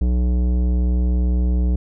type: tone with tanh clipping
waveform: sine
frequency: 61.1 Hz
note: B1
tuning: 18 cents flat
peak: -17 dBFS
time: 0.01-1.76 s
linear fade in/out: 5 ms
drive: 14 dB
effects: none